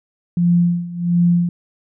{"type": "tone with tremolo", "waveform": "sine", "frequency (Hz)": 173.6, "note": "F3", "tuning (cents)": -10, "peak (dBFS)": -10, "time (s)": [0.37, 1.49], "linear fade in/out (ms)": 2, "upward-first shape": "sine", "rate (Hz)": 1.4, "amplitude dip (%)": 85, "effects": []}